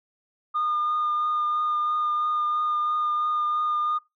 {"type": "tone with vibrato", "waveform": "sine", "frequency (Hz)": 1216, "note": "D#6", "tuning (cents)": -40, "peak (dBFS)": -21, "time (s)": [0.54, 3.99], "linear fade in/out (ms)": 20, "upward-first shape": "triangle", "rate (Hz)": 3, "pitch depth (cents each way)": 15, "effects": ["noise-tail reverb RT60 0.2 s tail -19 dB re dry", "tanh soft clip ceiling -19 dBFS"]}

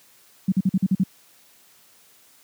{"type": "tone bursts", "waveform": "sine", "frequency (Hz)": 189.2, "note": "F#3", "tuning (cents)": 39, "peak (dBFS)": -15, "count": 7, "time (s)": [0.48, 1.036], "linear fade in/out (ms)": 5, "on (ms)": 40, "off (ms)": 46, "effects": ["white hiss -55 dBFS RMS until 2.43 s", "high-pass 100 Hz 12 dB/octave"]}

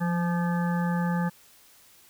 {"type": "harmonic tone with a mistuned harmonic", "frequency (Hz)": 172.2, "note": "F3", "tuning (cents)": -24, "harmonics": [1, 3, 5, 7, 9, 10], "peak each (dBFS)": [-24, -37, -34, -39, -41, -39], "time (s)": [0, 1.3], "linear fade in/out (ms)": 20, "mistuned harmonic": 1, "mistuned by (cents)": 26, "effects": ["white hiss -56 dBFS RMS until 2.09 s"]}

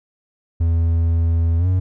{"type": "tone with pitch glide", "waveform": "triangle", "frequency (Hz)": [83.1, 92.21], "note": ["E2", "F#2"], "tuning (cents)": [15, -5], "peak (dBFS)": -12, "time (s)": [0.6, 1.8], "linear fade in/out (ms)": 10, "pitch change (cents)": 180, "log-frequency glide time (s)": [1.58, 1.67], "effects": []}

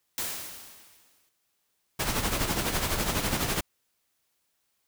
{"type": "noise with exponential decay", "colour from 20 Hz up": "white", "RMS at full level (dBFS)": -30, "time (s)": [0.18, 1.29], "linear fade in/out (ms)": 1, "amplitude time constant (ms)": 240}
{"type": "noise with tremolo", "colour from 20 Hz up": "pink", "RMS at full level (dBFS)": -26, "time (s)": [1.99, 3.61], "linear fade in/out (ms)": 10, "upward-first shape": "sine", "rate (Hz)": 12, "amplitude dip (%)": 55}
{"effects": ["white hiss -75 dBFS RMS until 4.87 s"]}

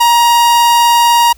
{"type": "tone with vibrato", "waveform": "45% pulse", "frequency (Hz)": 944, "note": "A#5", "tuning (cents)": 22, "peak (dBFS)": -6, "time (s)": [0, 1.33], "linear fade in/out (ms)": 10, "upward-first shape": "square", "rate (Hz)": 20, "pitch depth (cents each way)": 12, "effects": ["added 56 Hz sine -40 dBFS peak until 1.37 s", "white hiss -49 dBFS RMS until 1.37 s"]}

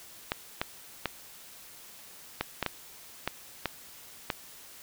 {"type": "clicks", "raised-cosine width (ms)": 0.3, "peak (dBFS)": -12, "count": 9, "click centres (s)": [0.319, 0.615, 1.057, 2.41, 2.627, 2.663, 3.276, 3.657, 4.302], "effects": ["white hiss -50 dBFS RMS until 4.82 s"]}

